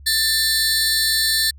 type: tone cluster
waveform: sawtooth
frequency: 1777 / 4061 / 4433 Hz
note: A6 / B7 / C#8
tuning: +17 / +48 / -1 cents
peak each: -18 dBFS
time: 0.06-1.51 s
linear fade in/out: 10 ms
effects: added 70 Hz sine -39 dBFS peak until 1.58 s